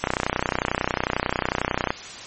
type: click train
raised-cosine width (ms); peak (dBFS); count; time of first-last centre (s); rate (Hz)
0.5; -5; 59; 0.04-1.905; 31.1
effects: white hiss -37 dBFS RMS until 2.26 s + MP3 32 kbps